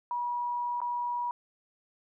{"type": "tone with dropouts", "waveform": "sine", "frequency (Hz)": 966, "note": "B5", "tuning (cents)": -39, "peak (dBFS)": -29, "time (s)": [0.11, 1.31], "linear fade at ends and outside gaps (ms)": 1, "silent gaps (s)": [0.804, 0.816], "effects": []}